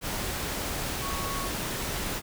sine tone in noise, 1108.7 Hz, C#6, in tune, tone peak -35 dBFS, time 1-1.5 s, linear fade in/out 50 ms, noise pink, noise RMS -32 dBFS, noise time 0.01-2.22 s, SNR -6 dB, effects none

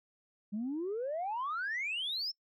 sine exponential sweep, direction up, 198.3 to 5430 Hz, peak -32 dBFS, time 0.52-2.32 s, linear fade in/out 20 ms, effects noise-tail reverb RT60 0.1 s tail -25 dB re dry + tanh soft clip ceiling -30 dBFS

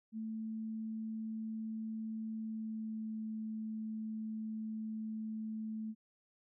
sine tone with pitch glide, 220.6 to 218.7 Hz, A3 to A3, +5 to -10 cents, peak -38 dBFS, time 0.12-5.95 s, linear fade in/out 50 ms, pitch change -15 cents, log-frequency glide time 2.34-3.23 s, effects none

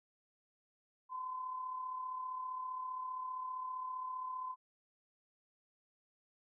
sine tone with amplitude modulation, 1022 Hz, C6, 41 cents flat, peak -37 dBFS, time 1.09-4.56 s, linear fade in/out 50 ms, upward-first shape sine, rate 35.2 Hz, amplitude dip 45%, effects none

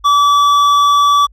triangle tone with hard clipping, 1151 Hz, D6, 35 cents flat, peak -9 dBFS, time 0.04-1.27 s, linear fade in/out 20 ms, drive 12 dB, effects added 50 Hz sine -41 dBFS peak until 1.32 s + AAC 64 kbps

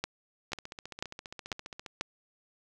two click trains, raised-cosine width 0.2 ms, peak -14 / -24 dBFS, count 5 / 21, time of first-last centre 0.04-2.01 / 0.52-1.862 s, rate 2.03 / 14.9 Hz, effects none

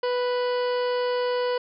harmonic tone with a mistuned harmonic, 493.9 Hz, B4, in tune, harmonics 1 / 2 / 3 / 4 / 5 / 6 / 7 / 8 / 9 / 10, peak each -23 / -31 / -37 / -41 / -47 / -39 / -50 / -53 / -42 / -47 dBFS, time 0.03-1.58 s, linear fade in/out 5 ms, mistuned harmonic 7, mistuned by -15 cents, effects none

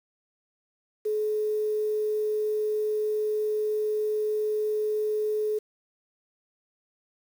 sine tone with quantisation, 426.4 Hz, G#4, 46 cents sharp, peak -24 dBFS, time 1.05-5.59 s, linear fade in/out 10 ms, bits 8, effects none

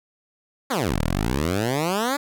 10% pulse exponential two-way sweep, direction down then up, 294.4 to 36 to 294.4 Hz, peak -13 dBFS, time 0.7-2.17 s, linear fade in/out 10 ms, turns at 1 s, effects none

